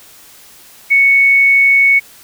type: tone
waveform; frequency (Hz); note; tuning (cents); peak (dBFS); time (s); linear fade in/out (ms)
sine; 2217; C#7; 0; -6; 0.9-2; 20
effects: white hiss -41 dBFS RMS until 2.23 s